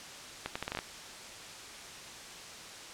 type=accelerating click train; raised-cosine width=0.3 ms; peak=-18 dBFS; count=8; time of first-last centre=0.46-0.789 s; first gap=95 ms; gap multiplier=0.75; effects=white hiss -46 dBFS RMS until 2.93 s + low-pass 7000 Hz 12 dB/octave